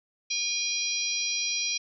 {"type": "harmonic tone", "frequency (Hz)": 811, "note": "G#5", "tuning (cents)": -41, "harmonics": [3, 4, 5, 6, 7], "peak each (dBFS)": [-33, -35, -34, -35, -30], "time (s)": [0.3, 1.78], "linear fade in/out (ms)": 10, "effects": []}